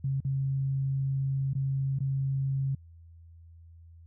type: tone with dropouts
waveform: sine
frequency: 135.6 Hz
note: C#3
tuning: 38 cents flat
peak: -26 dBFS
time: 0.04-2.75 s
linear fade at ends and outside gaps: 5 ms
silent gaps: 0.204-0.248 / 1.534-1.551 / 1.988-2.004 s
effects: added 83 Hz sine -49 dBFS peak until 4.06 s